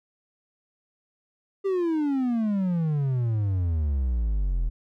triangle exponential sweep, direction down, 399.1 to 39.38 Hz, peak -20 dBFS, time 1.64-4.7 s, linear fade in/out 20 ms, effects none

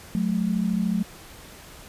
sine tone pair together, 183.34 / 216.9 Hz, F#3 / A3, -16 / -25 cents, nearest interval minor third, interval 291 cents, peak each -24 dBFS, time 0.15-1.03 s, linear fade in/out 0 ms, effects pink hiss -45 dBFS RMS until 1.88 s + resampled to 32000 Hz

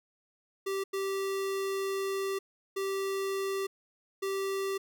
square tone bursts at uneven times, 389.6 Hz, G4, 11 cents flat, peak -31 dBFS, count 4, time 0.66-0.84 / 0.93-2.39 / 2.76-3.67 / 4.22-4.78 s, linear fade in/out 10 ms, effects none

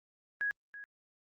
sine tone with echo, 1661.2 Hz, G#6, in tune, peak -30 dBFS, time 0.41-0.51 s, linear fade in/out 0 ms, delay 330 ms, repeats 1, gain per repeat -14 dB, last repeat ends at 0.84 s, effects Opus 48 kbps

